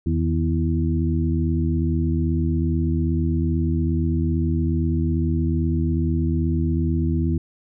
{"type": "harmonic tone with a mistuned harmonic", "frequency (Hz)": 82.41, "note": "E2", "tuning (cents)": 0, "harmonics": [1, 2, 3, 4], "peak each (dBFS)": [-21, -24, -26, -27], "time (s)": [0.06, 7.38], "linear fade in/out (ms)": 5, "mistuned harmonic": 2, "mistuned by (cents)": -67, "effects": []}